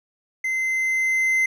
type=tone with level ramp; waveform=triangle; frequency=2066 Hz; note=C7; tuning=22 cents flat; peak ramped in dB=-20 to -15 dBFS; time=0.44-1.46 s; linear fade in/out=5 ms; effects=none